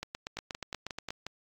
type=two click trains; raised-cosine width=0.2 ms; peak=-20 / -19 dBFS; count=6 / 10; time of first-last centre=0.37-1.266 / 0.03-1.105 s; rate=5.58 / 8.37 Hz; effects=AAC 48 kbps